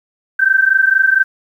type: tone pair together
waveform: sine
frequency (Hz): 1543.7 / 1568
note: G6 / G6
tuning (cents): -27 / 0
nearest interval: unison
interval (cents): 27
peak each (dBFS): -12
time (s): 0.39-1.24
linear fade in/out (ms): 10
effects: 8-bit